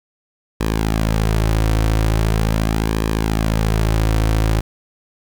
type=tone with flanger; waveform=sawtooth; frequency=54.3 Hz; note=A1; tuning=22 cents flat; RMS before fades=-17 dBFS; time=0.6-4.61 s; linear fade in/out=10 ms; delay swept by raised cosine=1.4 to 4.9 ms; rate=0.41 Hz; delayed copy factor=-0.5; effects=7-bit